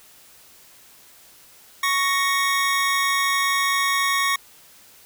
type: tone pair together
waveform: 25% pulse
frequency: 1108.7 / 1864.6 Hz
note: C#6 / A#6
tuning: 0 / 0 cents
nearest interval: major sixth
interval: 900 cents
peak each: -17 / -20 dBFS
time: 1.83-4.36 s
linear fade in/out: 5 ms
effects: white hiss -50 dBFS RMS until 5.05 s